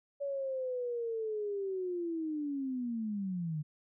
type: linear sweep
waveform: sine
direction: down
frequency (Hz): 568 to 146.83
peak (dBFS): -33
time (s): 0.2-3.63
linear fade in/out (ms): 20
effects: none